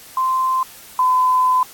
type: tone pair in turn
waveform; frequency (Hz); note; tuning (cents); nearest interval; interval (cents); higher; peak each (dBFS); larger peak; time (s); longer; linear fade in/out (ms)
sine; 1039 / 1014.7; C6 / B5; -12 / +47; unison; 41; first; -15 / -12; second; 0.17-0.63 / 0.99-1.63; second; 2
effects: white hiss -41 dBFS RMS until 1.73 s + AAC 64 kbps